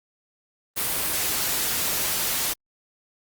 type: noise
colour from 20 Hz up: white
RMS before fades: -25 dBFS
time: 0.76-2.54 s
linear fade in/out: 20 ms
effects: Opus 32 kbps